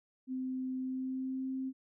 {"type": "tone with pitch glide", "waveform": "sine", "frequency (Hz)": [258.6, 263], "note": ["C4", "C4"], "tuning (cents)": [-20, 9], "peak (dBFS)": -34, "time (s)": [0.27, 1.73], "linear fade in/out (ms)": 50, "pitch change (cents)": 29, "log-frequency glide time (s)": [0.78, 1.5], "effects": []}